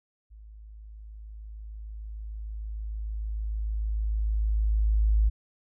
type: tone with level ramp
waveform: sine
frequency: 53.3 Hz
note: G#1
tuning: 46 cents sharp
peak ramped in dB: -45 to -18 dBFS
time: 0.3-5.3 s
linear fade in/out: 20 ms
effects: none